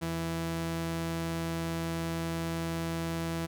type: tone pair together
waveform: sawtooth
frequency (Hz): 82.75 / 165.5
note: E2 / E3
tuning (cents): +7 / +7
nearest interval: octave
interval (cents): 1200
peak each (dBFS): -37 / -27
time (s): 0.01-3.47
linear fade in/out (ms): 20
effects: none